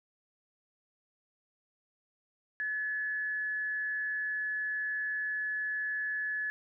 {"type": "tone with frequency modulation", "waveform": "sine", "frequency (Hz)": 1713, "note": "A6", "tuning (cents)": -47, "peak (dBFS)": -31, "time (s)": [2.6, 6.5], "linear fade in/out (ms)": 0, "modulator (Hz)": 173, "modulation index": 0.2, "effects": []}